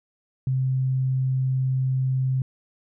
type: tone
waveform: sine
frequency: 130.81 Hz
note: C3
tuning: in tune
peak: -20 dBFS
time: 0.47-2.42 s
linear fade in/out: 2 ms
effects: none